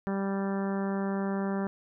harmonic tone, 196 Hz, G3, in tune, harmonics 1 / 2 / 3 / 4 / 5 / 6 / 7 / 8 / 9, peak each -29 / -35 / -39 / -41 / -43 / -45 / -46 / -47 / -48 dBFS, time 0.07-1.67 s, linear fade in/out 0 ms, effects none

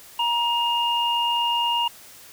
sine tone pair together, 945.1 / 2832 Hz, A#5 / F7, +24 / +23 cents, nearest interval octave + perfect fifth, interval 1899 cents, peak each -22 / -23 dBFS, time 0.19-1.88 s, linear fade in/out 5 ms, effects white hiss -46 dBFS RMS until 2.32 s

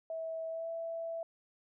sine tone with pitch glide, 650 to 662.1 Hz, E5 to E5, -24 to +7 cents, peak -36 dBFS, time 0.1-1.23 s, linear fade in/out 2 ms, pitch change +31 cents, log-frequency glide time 0.48-0.69 s, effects none

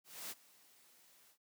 white noise with ADSR envelope, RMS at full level -44 dBFS, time 0.04-1.38 s, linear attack 270 ms, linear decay 30 ms, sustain -22 dB, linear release 82 ms, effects noise-tail reverb RT60 0.1 s tail -21 dB re dry + high-pass 150 Hz 12 dB/octave

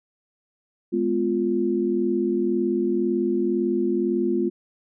sine chord, F diminished, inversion first, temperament just, 209.5 / 251.4 / 349.2 Hz, Ab3 / Cb4 / F4, +15 / +31 / 0 cents, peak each -26 / -26 / -22 dBFS, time 0.92-4.5 s, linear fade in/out 20 ms, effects none

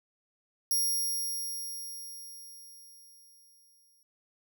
5% pulse tone with exponential decay, 5600 Hz, F8, 4 cents sharp, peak -19 dBFS, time 0.71-4.03 s, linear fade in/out 1 ms, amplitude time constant 720 ms, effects none

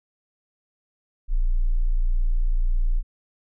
sine tone, 29.14 Hz, A#0, in tune, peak -17 dBFS, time 1.28-3.03 s, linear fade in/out 50 ms, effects none

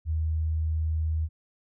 sine tone, 79.2 Hz, D#2, 31 cents sharp, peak -24 dBFS, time 0.05-1.29 s, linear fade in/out 50 ms, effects none

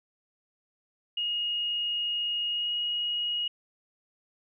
sine tone with pitch glide, 2869 to 2889 Hz, F7 to F#7, +46 to -42 cents, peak -27 dBFS, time 1.17-3.48 s, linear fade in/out 5 ms, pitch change +12 cents, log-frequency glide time 2.5-2.72 s, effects none

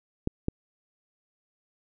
clicks, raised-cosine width 3 ms, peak -13 dBFS, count 2, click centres 0.274 / 0.484 s, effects none

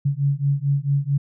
sine beating tone pair, 138.59 / 143.09 Hz, C#3 / D3, 0 / -45 cents, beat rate 4.5 Hz, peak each -21 dBFS, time 0.05-1.18 s, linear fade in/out 10 ms, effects none

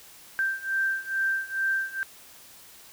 sine beating tone pair, 1568 / 1570.3 Hz, G6 / G6, 0 / +3 cents, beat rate 2.3 Hz, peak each -29 / -27 dBFS, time 0.39-2.03 s, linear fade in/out 0 ms, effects white hiss -50 dBFS RMS until 2.92 s

